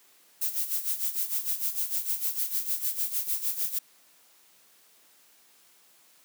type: noise with tremolo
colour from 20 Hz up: violet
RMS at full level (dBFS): -27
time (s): 0.41-3.79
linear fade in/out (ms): 10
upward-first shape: sine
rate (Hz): 6.6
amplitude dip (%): 75
effects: white hiss -60 dBFS RMS until 6.24 s + high-pass 200 Hz 12 dB/octave